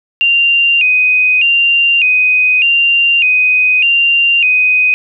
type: tone with vibrato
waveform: sine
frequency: 2637 Hz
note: E7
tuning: in tune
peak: -7 dBFS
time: 0.21-4.94 s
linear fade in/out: 0 ms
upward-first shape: square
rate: 0.83 Hz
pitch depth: 91 cents each way
effects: none